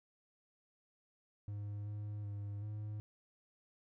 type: tone with pitch steps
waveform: triangle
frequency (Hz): 102.9 / 104.3 / 102 / 105.7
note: G#2 / G#2 / G#2 / G#2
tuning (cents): -16 / +8 / -31 / +31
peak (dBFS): -38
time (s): 1.48-3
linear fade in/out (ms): 0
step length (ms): 380
effects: none